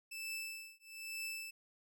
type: tone with tremolo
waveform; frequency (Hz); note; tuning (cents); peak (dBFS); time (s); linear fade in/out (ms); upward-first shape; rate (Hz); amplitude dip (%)
sawtooth; 2637; E7; 0; -36; 0.11-1.51; 10; triangle; 1.1; 100
effects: none